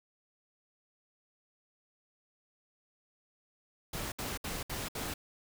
pink noise bursts, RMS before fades -38 dBFS, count 5, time 3.93-5.14 s, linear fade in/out 5 ms, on 190 ms, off 65 ms, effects none

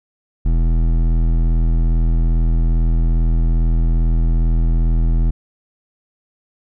triangle tone with hard clipping, 41.2 Hz, E1, in tune, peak -14 dBFS, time 0.45-5.31 s, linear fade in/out 10 ms, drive 16 dB, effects none

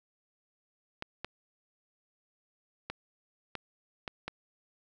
clicks, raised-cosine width 0.3 ms, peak -20 dBFS, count 6, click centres 1.024 / 1.246 / 2.9 / 3.553 / 4.078 / 4.28 s, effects none

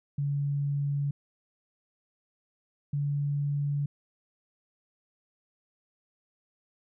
sine tone pair in turn, 142.3 / 143.54 Hz, C#3 / D3, +46 / -39 cents, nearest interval unison, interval 15 cents, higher second, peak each -26 dBFS, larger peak neither, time 0.18-1.11 / 2.93-3.86 s, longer neither, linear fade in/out 5 ms, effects none

